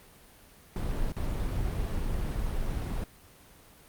brown noise with dropouts, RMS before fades -30 dBFS, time 0.76-3.04 s, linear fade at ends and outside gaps 2 ms, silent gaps 1.121-1.165 s, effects pink hiss -55 dBFS RMS until 3.88 s + Opus 32 kbps

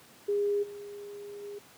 sine tone with level steps, 408 Hz, G#4, 31 cents flat, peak -25 / -40 / -38 dBFS, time 0.28-1.59 s, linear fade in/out 10 ms, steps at 0.62 / 1.42 s, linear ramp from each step 20 ms, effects pink hiss -55 dBFS RMS until 1.77 s + high-pass 150 Hz 12 dB/octave

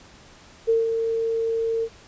sine tone with ADSR envelope, 454.1 Hz, A#4, 45 cents flat, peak -15 dBFS, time 0.67-1.89 s, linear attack 24 ms, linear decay 170 ms, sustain -6 dB, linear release 59 ms, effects pink hiss -49 dBFS RMS until 2.07 s + resampled to 16000 Hz

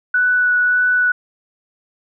sine tone with vibrato, 1480 Hz, F#6, in tune, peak -12 dBFS, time 0.14-1.12 s, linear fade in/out 5 ms, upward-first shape sine, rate 1.7 Hz, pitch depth 10 cents each way, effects none

